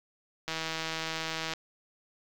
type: click train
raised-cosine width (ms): 0.2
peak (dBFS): -16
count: 171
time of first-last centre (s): 0.48-1.536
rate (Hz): 161
effects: low-pass 7000 Hz 12 dB/octave + 7-bit